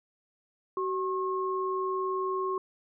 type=tone pair together; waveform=sine; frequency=378 / 1080 Hz; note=F#4 / C#6; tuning=+37 / -45 cents; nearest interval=octave + tritone; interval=1818 cents; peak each=-30 / -31 dBFS; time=0.77-2.58 s; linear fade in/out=2 ms; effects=none